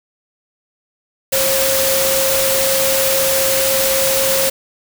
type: tone in noise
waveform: sine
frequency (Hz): 536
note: C5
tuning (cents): +42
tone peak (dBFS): -17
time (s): 1.32-4.5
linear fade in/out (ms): 10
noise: white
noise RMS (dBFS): -17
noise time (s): 1.32-4.5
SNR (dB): -3
effects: none